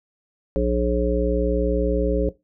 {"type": "harmonic tone", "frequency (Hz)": 60, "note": "B1", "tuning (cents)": -49, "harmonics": [1, 3, 5, 7, 9], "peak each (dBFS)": [-23, -26, -26, -24, -23], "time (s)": [0.56, 2.29], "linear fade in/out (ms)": 0, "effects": ["noise-tail reverb RT60 0.2 s tail -18 dB re dry"]}